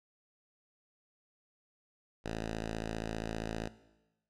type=tone; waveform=5% pulse; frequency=55.1 Hz; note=A1; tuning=3 cents sharp; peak=-25 dBFS; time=2.24-3.69 s; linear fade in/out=20 ms; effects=noise-tail reverb RT60 1.0 s tail -17 dB re dry + low-pass 7000 Hz 12 dB/octave